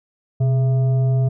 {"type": "tone with frequency modulation", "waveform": "sine", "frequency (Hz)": 127.7, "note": "C3", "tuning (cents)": -42, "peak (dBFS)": -14, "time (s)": [0.4, 1.29], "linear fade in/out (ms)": 10, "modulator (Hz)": 540, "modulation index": 0.27, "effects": []}